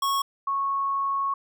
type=tone pair in turn; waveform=square / sine; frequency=1102 / 1102 Hz; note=C#6 / C#6; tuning=-11 / -11 cents; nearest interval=unison; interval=0 cents; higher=neither; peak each=-23 dBFS; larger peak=neither; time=0.02-0.22 / 0.47-1.34 s; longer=second; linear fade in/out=5 ms; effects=none